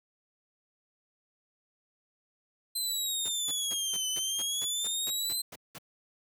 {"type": "exponential two-way sweep", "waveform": "20% pulse", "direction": "down then up", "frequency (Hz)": [4105, 3008, 4105], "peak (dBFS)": -24, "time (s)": [2.75, 5.42], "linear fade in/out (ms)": 10, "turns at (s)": 4.09}
{"type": "noise bursts", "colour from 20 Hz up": "pink", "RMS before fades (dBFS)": -43, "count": 12, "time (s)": [3.25, 5.784], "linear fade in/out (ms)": 5, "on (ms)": 37, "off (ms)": 190}
{"effects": ["high-pass 150 Hz 12 dB/octave"]}